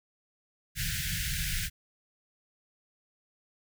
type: band-stop noise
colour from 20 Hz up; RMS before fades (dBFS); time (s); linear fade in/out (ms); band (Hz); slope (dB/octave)
pink; -32; 0.75-1.7; 50; 180 to 1500; 96
effects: none